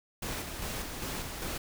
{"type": "noise with tremolo", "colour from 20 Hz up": "pink", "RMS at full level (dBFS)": -36, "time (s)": [0.22, 1.58], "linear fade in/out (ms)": 5, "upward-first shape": "square", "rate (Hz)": 2.5, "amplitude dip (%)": 35, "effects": []}